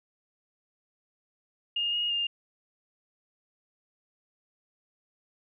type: tone with pitch steps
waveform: sine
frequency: 2835 / 2868 / 2812 Hz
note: F7 / F7 / F7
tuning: +25 / +45 / +11 cents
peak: -26 dBFS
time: 1.76-2.27 s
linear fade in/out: 5 ms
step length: 170 ms
effects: none